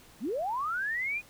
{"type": "linear sweep", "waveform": "sine", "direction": "up", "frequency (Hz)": [169.9, 2500], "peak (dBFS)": -29, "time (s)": [0.2, 1.22], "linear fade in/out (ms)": 50, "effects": ["pink hiss -56 dBFS RMS until 1.29 s"]}